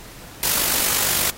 white noise with amplitude modulation, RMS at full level -18 dBFS, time 0.43-1.3 s, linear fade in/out 0 ms, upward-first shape sine, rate 48.8 Hz, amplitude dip 50%, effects pink hiss -41 dBFS RMS until 1.37 s + AAC 48 kbps

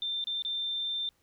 sine tone with dropouts, 3578 Hz, A7, 28 cents sharp, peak -30 dBFS, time 0.02-1.09 s, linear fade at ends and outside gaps 1 ms, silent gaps 0.241-0.271 / 0.422-0.449 s, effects pink hiss -71 dBFS RMS until 1.22 s

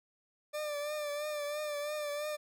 40% pulse tone with vibrato, 593 Hz, D5, 17 cents sharp, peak -34 dBFS, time 0.53-2.37 s, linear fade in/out 20 ms, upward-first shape triangle, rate 3 Hz, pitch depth 49 cents each way, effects none

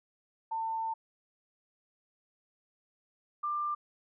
sine tone pair in turn, 897 / 1189.8 Hz, A5 / D6, +33 / +22 cents, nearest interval perfect fourth, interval 489 cents, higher second, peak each -31 / -30 dBFS, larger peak second, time 0.51-0.94 / 3.43-3.75 s, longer first, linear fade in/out 10 ms, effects none

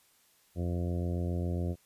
harmonic tone, 87.31 Hz, F2, in tune, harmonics 1 / 2 / 3 / 4 / 5 / 6 / 7 / 8, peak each -31 / -36 / -41 / -41 / -46 / -45 / -47 / -51 dBFS, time 0.55-1.76 s, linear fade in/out 50 ms, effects white hiss -66 dBFS RMS until 1.85 s + resampled to 32000 Hz

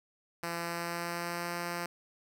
5% pulse tone with pitch glide, 170 to 173.07 Hz, F3 to F3, -46 to -15 cents, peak -23 dBFS, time 0.43-1.86 s, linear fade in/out 2 ms, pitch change +31 cents, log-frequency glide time 0.55-1.53 s, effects none

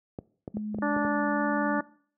clicks, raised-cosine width 2 ms, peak -21 dBFS, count 7, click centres 0.188 / 0.478 / 0.57 / 0.746 / 0.786 / 0.965 / 1.049 s
sine tone with vibrato, 210.7 Hz, G#3, 25 cents sharp, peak -30 dBFS, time 0.54-1.8 s, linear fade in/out 5 ms, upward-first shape sine, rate 2.4 Hz, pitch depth 10 cents each way
harmonic tone, 292.1 Hz, D4, 9 cents flat, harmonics 1 / 2 / 3 / 4 / 5 / 6, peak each -28 / -31 / -33 / -34 / -35 / -36 dBFS, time 0.82-1.81 s, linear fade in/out 5 ms
effects noise-tail reverb RT60 0.5 s tail -20 dB re dry + high-pass 100 Hz 12 dB/octave

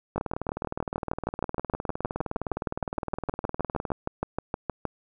two click trains, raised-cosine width 1 ms, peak -16 / -13 dBFS, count 74 / 31, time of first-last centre 0.16-3.904 / 0.18-4.853 s, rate 19.5 / 6.42 Hz, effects none

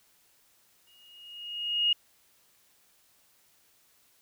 sine tone with exponential growth, 2866 Hz, F7, 44 cents sharp, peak -20 dBFS, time 0.87-1.93 s, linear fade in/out 5 ms, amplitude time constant 230 ms, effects white hiss -65 dBFS RMS until 4.21 s

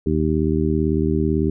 harmonic tone, 78 Hz, D#2, 5 cents sharp, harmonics 1 / 2 / 3 / 4 / 5, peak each -23 / -23 / -23 / -23 / -23 dBFS, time 0.06-1.5 s, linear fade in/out 5 ms, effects none

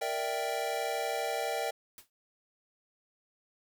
square chord, E half-diminished seventh, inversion second, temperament equal, 466.2 / 587.3 / 659.3 / 784 Hz, Bb4 / D5 / E5 / G5, 0 / 0 / 0 / 0 cents, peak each -38 / -38 / -38 / -36 dBFS, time 0.01-1.71 s, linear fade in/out 10 ms
white noise with exponential decay, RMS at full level -46 dBFS, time 1.98-2.1 s, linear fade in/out 1 ms, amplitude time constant 25 ms
effects none

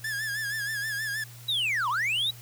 45% pulse tone with vibrato, 1700 Hz, G#6, 40 cents sharp, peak -29 dBFS, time 0.04-1.24 s, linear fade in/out 5 ms, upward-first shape sine, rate 6.3 Hz, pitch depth 84 cents each way
triangle linear two-way sweep, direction down then up, 3951 to 916 to 3951 Hz, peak -23 dBFS, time 1.48-2.31 s, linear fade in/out 10 ms, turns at 1.89 s
effects added 119 Hz sine -45 dBFS peak until 2.41 s + white hiss -50 dBFS RMS until 2.41 s

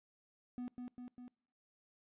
triangle tone with echo, 246.9 Hz, B3, in tune, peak -38 dBFS, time 0.58-0.68 s, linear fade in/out 0 ms, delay 200 ms, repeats 3, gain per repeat -3 dB, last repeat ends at 1.28 s, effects noise-tail reverb RT60 0.6 s tail -26 dB re dry + resampled to 8000 Hz

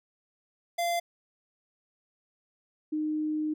square / sine tone pair in turn, 689 / 306.9 Hz, F5 / D#4, -24 / -24 cents, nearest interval octave + major second, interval 1400 cents, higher first, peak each -27 dBFS, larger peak neither, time 0.78-1 / 2.92-3.54 s, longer second, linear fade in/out 10 ms, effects none

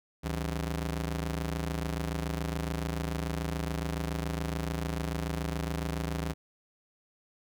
sawtooth ring-modulated tone, 114.6 Hz, A#2, 29 cents flat, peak -24 dBFS, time 0.23-6.34 s, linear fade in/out 20 ms, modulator 43.8 Hz, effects none

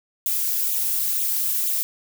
violet noise with flanger, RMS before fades -23 dBFS, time 0.26-1.83 s, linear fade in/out 0 ms, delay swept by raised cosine 0.28 to 4.88 ms, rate 2.1 Hz, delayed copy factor +0.95, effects none

